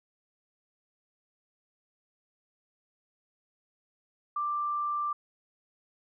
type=tone; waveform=sine; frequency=1180 Hz; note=D6; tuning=8 cents sharp; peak=-28 dBFS; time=4.36-5.13 s; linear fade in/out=5 ms; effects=none